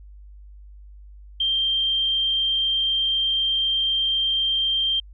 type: tone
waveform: sine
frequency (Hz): 3166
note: G7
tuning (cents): +17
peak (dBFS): -19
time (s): 1.4-5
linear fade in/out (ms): 5
effects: added 50 Hz sine -41 dBFS peak until 5.13 s